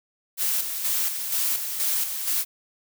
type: noise with tremolo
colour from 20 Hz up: blue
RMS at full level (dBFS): -24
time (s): 0.37-2.45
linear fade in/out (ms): 50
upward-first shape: square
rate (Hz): 2.1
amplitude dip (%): 50
effects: none